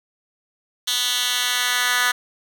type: tone with high-pass filter sweep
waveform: 10% pulse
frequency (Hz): 246.9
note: B3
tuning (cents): 0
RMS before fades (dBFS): -21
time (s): 0.87-2.12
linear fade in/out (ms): 10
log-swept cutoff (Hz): 3400 to 1700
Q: 1.9
effects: none